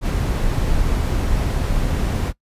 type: noise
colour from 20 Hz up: brown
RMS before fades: -19 dBFS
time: 0.01-2.33 s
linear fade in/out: 50 ms
effects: noise-tail reverb RT60 0.1 s tail -21 dB re dry + resampled to 32000 Hz

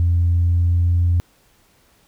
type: tone with pitch glide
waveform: sine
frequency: 86 to 86.8 Hz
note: F2 to F2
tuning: -26 to -10 cents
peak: -12 dBFS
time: 0-1.2 s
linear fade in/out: 0 ms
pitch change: +16 cents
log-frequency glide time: 0.18-0.97 s
effects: tanh soft clip ceiling -10 dBFS + pink hiss -57 dBFS RMS until 2.07 s

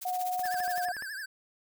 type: noise with tremolo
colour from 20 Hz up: blue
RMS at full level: -38 dBFS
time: 0.01-0.86 s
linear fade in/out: 10 ms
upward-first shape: triangle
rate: 16 Hz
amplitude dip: 90%
type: tone with pitch glide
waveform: sine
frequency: 730 to 717.9 Hz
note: F#5 to F5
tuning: -24 to +48 cents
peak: -29 dBFS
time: 0.05-0.92 s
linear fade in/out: 5 ms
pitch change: -28 cents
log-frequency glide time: 0.45-0.76 s
type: clicks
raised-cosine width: 0.5 ms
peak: -30 dBFS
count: 9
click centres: 0.394 / 0.455 / 0.543 / 0.603 / 0.679 / 0.78 / 0.886 / 0.967 / 1.023 s
type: tone with vibrato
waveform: square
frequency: 1644 Hz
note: G#6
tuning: 18 cents flat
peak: -37 dBFS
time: 0.43-1.26 s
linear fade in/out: 10 ms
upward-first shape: triangle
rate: 12 Hz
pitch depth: 150 cents each way
effects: none

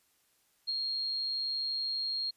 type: tone with ADSR envelope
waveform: sine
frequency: 4247 Hz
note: C8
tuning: 25 cents sharp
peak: -29 dBFS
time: 0.67-2.31 s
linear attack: 21 ms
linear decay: 27 ms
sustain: -2 dB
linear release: 12 ms
effects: white hiss -71 dBFS RMS until 2.36 s + resampled to 32000 Hz

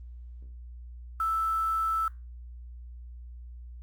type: tone with quantisation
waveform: sine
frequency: 1318.5 Hz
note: E6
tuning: in tune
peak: -25 dBFS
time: 1.2-2.08 s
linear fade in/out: 2 ms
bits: 8
effects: added 60 Hz sine -41 dBFS peak until 3.82 s + Opus 32 kbps

